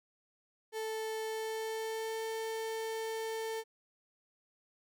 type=tone with pitch glide; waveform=35% pulse; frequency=440 to 445.9 Hz; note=A4 to A4; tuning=0 to +23 cents; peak=-34 dBFS; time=0.72-3.64 s; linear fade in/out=50 ms; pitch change=+23 cents; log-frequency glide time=1.24-2.21 s; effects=none